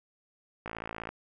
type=click train; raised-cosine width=0.5 ms; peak=-22 dBFS; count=25; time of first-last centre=0.66-1.09 s; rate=55.8 Hz; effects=none